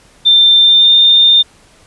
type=tone with pitch glide; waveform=sine; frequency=3580 to 3617 Hz; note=A7 to A7; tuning=+29 to +47 cents; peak=-4 dBFS; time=0.25-1.43 s; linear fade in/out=20 ms; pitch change=+18 cents; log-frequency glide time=0.59-0.93 s; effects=pink hiss -46 dBFS RMS until 1.86 s + resampled to 24000 Hz